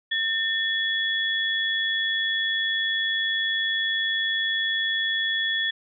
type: tone pair together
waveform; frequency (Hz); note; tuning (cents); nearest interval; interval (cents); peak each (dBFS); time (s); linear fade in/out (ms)
sine; 1800 / 3380; A6 / G#7; +39 / +30; major seventh; 1091; -25; 0.11-5.71; 10
effects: none